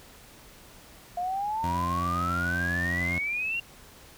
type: exponential sweep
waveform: sine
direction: up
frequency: 698.5 to 2794 Hz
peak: -27 dBFS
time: 1.17-3.6 s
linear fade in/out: 5 ms
type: tone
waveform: 20% pulse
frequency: 87.31 Hz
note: F2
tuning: in tune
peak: -25 dBFS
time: 1.63-3.19 s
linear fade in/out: 10 ms
effects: pink hiss -51 dBFS RMS until 4.17 s